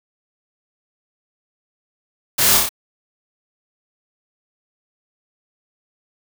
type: noise with echo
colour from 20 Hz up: white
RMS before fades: -17 dBFS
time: 2.38-2.58 s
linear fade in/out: 10 ms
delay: 28 ms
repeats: 4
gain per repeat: -2 dB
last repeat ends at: 2.692 s
effects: none